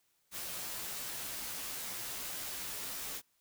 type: noise with comb filter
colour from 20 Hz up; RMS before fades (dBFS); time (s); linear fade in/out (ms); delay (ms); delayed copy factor
white; -41; 0.31-3.22; 50; 13; -0.6
effects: white hiss -75 dBFS RMS until 3.4 s